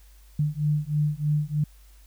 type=beating tone pair; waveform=sine; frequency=148 / 151.2 Hz; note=D3 / D#3; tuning=+14 / -49 cents; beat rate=3.2 Hz; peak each=-25 dBFS; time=0.39-1.64 s; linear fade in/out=5 ms; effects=added 50 Hz sine -49 dBFS peak until 2.06 s + white hiss -60 dBFS RMS until 2.06 s